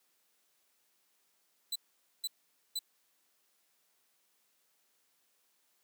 sawtooth tone bursts, 4000 Hz, B7, 21 cents sharp, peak -30 dBFS, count 3, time 1.72-2.791 s, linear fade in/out 5 ms, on 37 ms, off 480 ms, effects white hiss -74 dBFS RMS until 5.83 s + high-pass 200 Hz 12 dB/octave

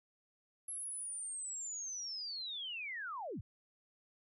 sine linear sweep, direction down, 11175 to 58.27 Hz, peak -40 dBFS, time 0.68-3.41 s, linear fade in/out 5 ms, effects none

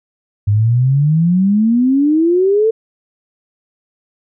sine exponential sweep, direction up, 100 to 454.1 Hz, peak -9 dBFS, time 0.47-2.71 s, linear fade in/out 10 ms, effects none

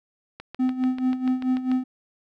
click train, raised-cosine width 0.3 ms, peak -21 dBFS, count 10, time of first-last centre 0.4-1.716 s, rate 6.84 Hz
triangle tone with tremolo, 256.2 Hz, C4, 36 cents flat, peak -16 dBFS, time 0.59-1.84 s, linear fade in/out 10 ms, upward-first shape sine, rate 4.6 Hz, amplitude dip 75%
effects none

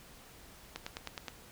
click train, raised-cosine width 0.2 ms, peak -21 dBFS, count 6, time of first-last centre 0.76-1.282 s, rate 9.57 Hz, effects pink hiss -55 dBFS RMS until 1.51 s

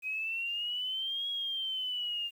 sine exponential two-way sweep, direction up then down, 2510 to 3318 to 2796 Hz, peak -32 dBFS, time 0.02-2.31 s, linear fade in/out 50 ms, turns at 1.29 s, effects 10-bit

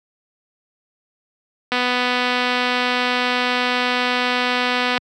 click train, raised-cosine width 0.3 ms, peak -4 dBFS, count 809, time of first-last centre 1.72-4.978 s, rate 248 Hz, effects high-pass 100 Hz 12 dB/octave

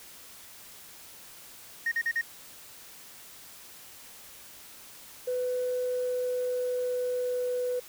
sine tone bursts, 1855 Hz, A#6, 9 cents flat, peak -23 dBFS, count 4, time 1.86-2.213 s, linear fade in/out 5 ms, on 56 ms, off 43 ms
sine tone with pitch glide, 500 to 496.3 Hz, B4 to B4, +21 to +8 cents, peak -26 dBFS, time 5.27-7.8 s, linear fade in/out 10 ms, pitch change -13 cents, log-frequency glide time 5.79-7.6 s
effects tanh soft clip ceiling -23 dBFS + white hiss -49 dBFS RMS until 7.88 s

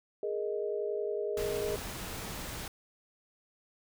sine chord, Ab suspended second, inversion none, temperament equal, 415.3 / 466.2 / 622.3 Hz, Ab4 / Bb4 / Eb5, 0 / 0 / 0 cents, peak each -33 / -37 / -38 dBFS, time 0.23-1.76 s, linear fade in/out 2 ms
pink noise, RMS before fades -40 dBFS, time 1.37-2.68 s, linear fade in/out 2 ms
effects none

